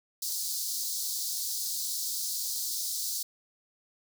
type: high-pass noise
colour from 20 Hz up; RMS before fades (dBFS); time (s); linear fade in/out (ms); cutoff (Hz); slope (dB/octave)
pink; -33; 0.22-3.23; 5; 4200; 48
effects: none